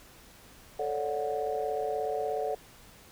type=chord; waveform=sine; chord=D major seventh; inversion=second; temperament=just; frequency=440.5 / 550.6 / 587.3 / 734.2 Hz; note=A4 / C#5 / D5 / F#5; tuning=+2 / -12 / 0 / -14 cents; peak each=-32 / -37 / -35 / -33 dBFS; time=0.79-2.55 s; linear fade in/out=5 ms; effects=tanh soft clip ceiling -19 dBFS + pink hiss -54 dBFS RMS until 3.11 s